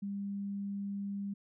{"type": "tone", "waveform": "sine", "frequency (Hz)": 200, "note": "G3", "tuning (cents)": 35, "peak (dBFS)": -35, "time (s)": [0.02, 1.34], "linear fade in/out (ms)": 10, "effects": []}